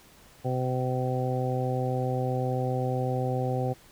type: harmonic tone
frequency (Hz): 127.7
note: C3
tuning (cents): -42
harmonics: 1 / 2 / 3 / 4 / 5 / 6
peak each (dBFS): -28 / -35 / -35 / -32 / -40 / -34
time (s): 0.44-3.74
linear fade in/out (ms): 20
effects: pink hiss -55 dBFS RMS until 3.91 s